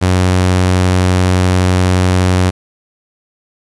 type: tone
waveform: sawtooth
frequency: 91.7 Hz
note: F#2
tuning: 15 cents flat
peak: -5 dBFS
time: 0.01-2.51 s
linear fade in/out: 20 ms
effects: resampled to 24000 Hz + 7-bit